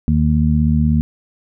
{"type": "harmonic tone", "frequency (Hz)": 76.3, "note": "D#2", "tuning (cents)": -33, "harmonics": [1, 2, 3], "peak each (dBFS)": [-16, -16, -16], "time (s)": [0.08, 1.01], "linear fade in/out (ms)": 0, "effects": []}